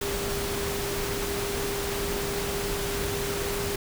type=tone in noise; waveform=sine; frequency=401.3 Hz; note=G4; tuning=41 cents sharp; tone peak=-31 dBFS; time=0.01-3.76 s; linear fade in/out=5 ms; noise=pink; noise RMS=-31 dBFS; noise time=0.01-3.76 s; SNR=-3 dB; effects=none